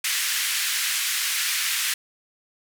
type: band-pass noise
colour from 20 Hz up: pink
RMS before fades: -25 dBFS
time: 0.04-1.94 s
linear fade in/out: 5 ms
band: 1700 to 15000 Hz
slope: 24 dB/octave
effects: none